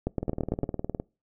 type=two click trains; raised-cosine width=2 ms; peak=-13 / -17 dBFS; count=6 / 16; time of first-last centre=0.07-0.633 / 0.23-0.999 s; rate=8.88 / 19.5 Hz; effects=noise-tail reverb RT60 0.3 s tail -25 dB re dry